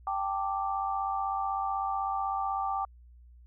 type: chord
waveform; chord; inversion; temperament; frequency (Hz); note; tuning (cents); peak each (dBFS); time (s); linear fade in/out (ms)
sine; G suspended second; none; equal; 784 / 880 / 1174.7; G5 / A5 / D6; 0 / 0 / 0; -31 / -36 / -33; 0.07-2.85; 2
effects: added 60 Hz sine -51 dBFS peak until 3.46 s